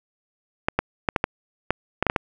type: clicks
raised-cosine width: 0.5 ms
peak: -4 dBFS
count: 10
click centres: 0.685 / 0.79 / 1.088 / 1.162 / 1.241 / 1.706 / 2.026 / 2.067 / 2.099 / 2.162 s
effects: none